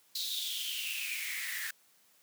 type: noise with high-pass filter sweep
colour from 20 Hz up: white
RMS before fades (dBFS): -37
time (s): 0.15-1.71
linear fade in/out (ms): 5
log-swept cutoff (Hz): 4100 to 1700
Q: 8.4
effects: white hiss -66 dBFS RMS until 2.22 s + high-pass 150 Hz 12 dB/octave